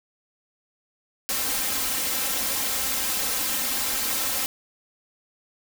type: noise with comb filter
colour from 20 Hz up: white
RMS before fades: -26 dBFS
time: 1.29-4.46 s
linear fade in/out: 0 ms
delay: 3.8 ms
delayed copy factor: +0.95
effects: none